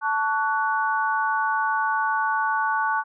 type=chord; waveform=sine; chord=F# minor; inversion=first; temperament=equal with one note detuned; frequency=880 / 1127.5 / 1480 Hz; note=A5 / C#6 / F#6; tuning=0 / +29 / 0 cents; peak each=-24 / -26 / -25 dBFS; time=0.01-3.04 s; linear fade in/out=50 ms; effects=none